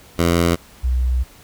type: tone pair in turn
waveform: 10% pulse / sine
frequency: 85.3 / 62.66 Hz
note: F2 / B1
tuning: -40 / +26 cents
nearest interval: perfect fourth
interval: 534 cents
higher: first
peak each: -6 / -15 dBFS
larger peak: first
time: 0.18-0.56 / 0.83-1.24 s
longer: second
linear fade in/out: 20 ms
effects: pink hiss -46 dBFS RMS until 1.43 s